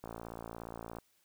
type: click train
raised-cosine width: 1 ms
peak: -29 dBFS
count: 55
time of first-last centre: 0.04-0.986 s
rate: 57.1 Hz
effects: white hiss -72 dBFS RMS until 1.24 s